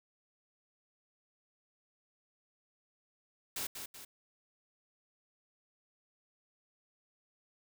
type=noise with echo; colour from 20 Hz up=white; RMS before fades=-38 dBFS; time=3.56-3.67 s; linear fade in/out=5 ms; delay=190 ms; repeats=2; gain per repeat=-6 dB; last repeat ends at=4.05 s; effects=none